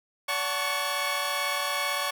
15% pulse chord, D major seventh, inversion none, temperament equal with one note detuned, 573.3 / 740 / 880 / 1108.7 Hz, D5 / F#5 / A5 / C#6, -42 / 0 / 0 / 0 cents, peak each -26 / -29 / -29 / -23 dBFS, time 0.28-2.11 s, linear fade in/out 10 ms, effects none

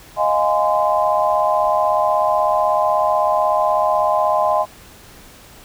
sine chord, F minor seventh, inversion third, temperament equal with one note detuned, 622.3 / 698.5 / 830.6 / 1032.1 Hz, Eb5 / F5 / Ab5 / C6, 0 / 0 / 0 / -24 cents, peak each -18 / -21 / -20 / -19 dBFS, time 0.16-4.66 s, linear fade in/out 50 ms, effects pink hiss -43 dBFS RMS until 5.64 s

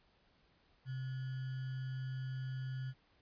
sine tone with sample-and-hold, 130.4 Hz, C3, 5 cents flat, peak -38 dBFS, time 0.85-2.94 s, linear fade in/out 50 ms, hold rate 1575 Hz, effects pink hiss -71 dBFS RMS until 3.21 s + resampled to 11025 Hz

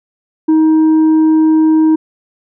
triangle tone with tanh clipping, 315.3 Hz, D#4, 23 cents sharp, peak -7 dBFS, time 0.48-1.96 s, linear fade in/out 10 ms, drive 8 dB, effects none

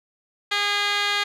15% pulse tone with band-pass filter, 408.8 Hz, G#4, 27 cents flat, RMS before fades -23 dBFS, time 0.51-1.24 s, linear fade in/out 10 ms, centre 2800 Hz, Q 4.1, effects none

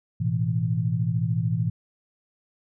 sine chord, A suspended second, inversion none, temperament equal, 110 / 123.47 / 164.81 Hz, A2 / B2 / E3, 0 / 0 / 0 cents, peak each -26 dBFS, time 0.2-1.7 s, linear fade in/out 10 ms, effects none

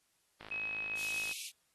click train, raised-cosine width 0.3 ms, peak -32 dBFS, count 49, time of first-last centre 0.41-1.312 s, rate 53.2 Hz
sine tone, 2553 Hz, D#7, 44 cents sharp, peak -35 dBFS, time 0.51-1.33 s, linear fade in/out 5 ms
pink high-pass noise, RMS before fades -44 dBFS, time 0.95-1.52 s, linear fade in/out 50 ms, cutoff 2300 Hz, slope 96 dB/octave
effects white hiss -75 dBFS RMS until 1.74 s + AAC 32 kbps

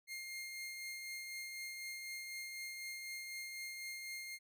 sawtooth tone with tremolo, 2122 Hz, C7, 24 cents sharp, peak -39 dBFS, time 0.07-4.39 s, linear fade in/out 50 ms, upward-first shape triangle, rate 4 Hz, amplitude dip 35%, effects none

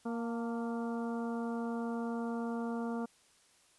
harmonic tone with a mistuned harmonic, 233.1 Hz, A#3, in tune, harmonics 1 / 2 / 3 / 4 / 5 / 6, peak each -35 / -41 / -45 / -47 / -49 / -51 dBFS, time 0.05-3.06 s, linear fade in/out 10 ms, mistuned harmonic 4, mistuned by -43 cents, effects white hiss -66 dBFS RMS until 3.78 s + resampled to 24000 Hz

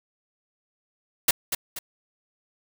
white noise with echo, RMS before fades -18 dBFS, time 1.28-1.31 s, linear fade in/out 5 ms, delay 240 ms, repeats 2, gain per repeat -8 dB, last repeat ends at 1.79 s, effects none

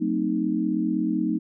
sine chord, F# diminished seventh, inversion none, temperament equal with one note detuned, 185 / 225.4 / 261.6 / 311.1 Hz, F#3 / A3 / C4 / Eb4, 0 / +42 / 0 / 0 cents, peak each -29 / -27 / -29 / -25 dBFS, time 0-1.39 s, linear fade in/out 20 ms, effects none

